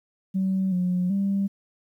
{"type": "tone with pitch steps", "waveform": "sine", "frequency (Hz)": [190.1, 180.4, 197.2], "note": ["F#3", "F#3", "G3"], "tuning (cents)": [47, -44, 11], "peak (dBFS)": -20, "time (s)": [0.34, 1.48], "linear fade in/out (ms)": 20, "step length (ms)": 380, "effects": ["tanh soft clip ceiling -17 dBFS", "10-bit"]}